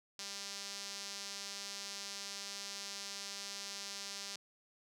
sawtooth tone with band-pass filter, 198.9 Hz, G3, 25 cents sharp, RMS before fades -45 dBFS, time 0.19-4.36 s, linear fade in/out 2 ms, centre 5300 Hz, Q 2, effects none

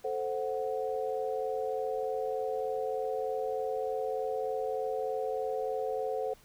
sine chord, F# diminished, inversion first, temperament equal, 440 / 523.3 / 740 Hz, A4 / C5 / F#5, 0 / 0 / 0 cents, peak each -34 / -34 / -37 dBFS, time 0.04-6.34 s, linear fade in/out 10 ms, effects pink hiss -60 dBFS RMS until 6.44 s

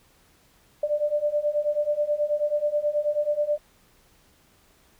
sine beating tone pair, 587.3 / 596.6 Hz, D5 / D5, 0 / +27 cents, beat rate 9.3 Hz, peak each -26 / -24 dBFS, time 0.83-3.58 s, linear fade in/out 5 ms, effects pink hiss -60 dBFS RMS until 4.99 s

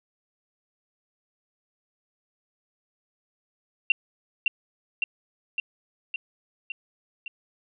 sine tone with echo, 2738 Hz, F7, 35 cents flat, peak -15 dBFS, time 3.9-3.92 s, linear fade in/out 2 ms, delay 560 ms, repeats 6, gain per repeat -3 dB, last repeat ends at 7.28 s, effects none

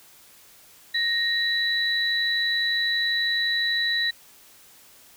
sine tone pair together, 1864.7 / 3946 Hz, A#6 / B7, 0 / -2 cents, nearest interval octave + minor second, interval 1298 cents, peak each -24 dBFS, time 0.94-4.11 s, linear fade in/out 10 ms, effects white hiss -52 dBFS RMS until 5.16 s

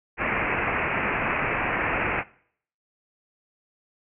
white low-pass noise, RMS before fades -26 dBFS, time 0.17-2.24 s, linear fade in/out 50 ms, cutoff 2600 Hz, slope 96 dB/octave, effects noise-tail reverb RT60 0.6 s tail -21 dB re dry

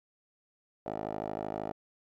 10% pulse tone with band-pass filter, 52.9 Hz, G#1, 33 cents sharp, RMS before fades -37 dBFS, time 0.86-1.72 s, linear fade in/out 5 ms, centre 580 Hz, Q 4.1, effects AAC 64 kbps

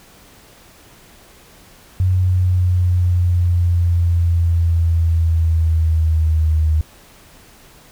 sine exponential sweep, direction down, 92.5 to 77.78 Hz, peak -12 dBFS, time 2-6.81 s, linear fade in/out 0 ms, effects pink hiss -46 dBFS RMS until 7.91 s

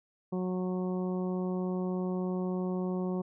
harmonic tone, 183.3 Hz, F#3, 16 cents flat, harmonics 1 / 2 / 3 / 4 / 5 / 6, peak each -31 / -35 / -42 / -46 / -48 / -49 dBFS, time 0.32-3.22 s, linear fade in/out 10 ms, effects none

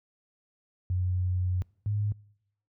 sine tone pair in turn, 91.1 / 103.85 Hz, F#2 / G#2, -26 / 0 cents, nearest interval major second, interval 226 cents, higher second, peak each -24 / -25 dBFS, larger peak first, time 0.9-1.62 / 1.86-2.12 s, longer first, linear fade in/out 0 ms, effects noise-tail reverb RT60 0.8 s tail -26 dB re dry + high-pass 60 Hz 12 dB/octave

